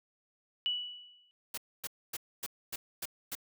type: tone with exponential decay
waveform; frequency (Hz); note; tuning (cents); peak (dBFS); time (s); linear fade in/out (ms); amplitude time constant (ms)
sine; 2950; F#7; -6; -27; 0.66-1.31; 0; 140
type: noise bursts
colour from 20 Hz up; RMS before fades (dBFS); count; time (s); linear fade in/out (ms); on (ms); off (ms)
white; -38; 7; 1.54-3.352; 5; 36; 260
effects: none